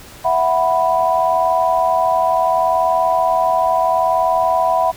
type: chord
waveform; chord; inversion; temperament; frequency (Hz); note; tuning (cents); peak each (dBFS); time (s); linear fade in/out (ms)
sine; E suspended second; none; equal; 659.3 / 740 / 987.8; E5 / F#5 / B5; 0 / 0 / 0; -17; 0.24-4.92; 20
effects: pink hiss -39 dBFS RMS until 4.96 s